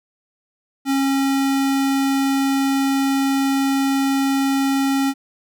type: tone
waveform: square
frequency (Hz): 272.6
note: C#4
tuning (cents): -29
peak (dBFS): -17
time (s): 0.85-5.14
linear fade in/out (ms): 50
effects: none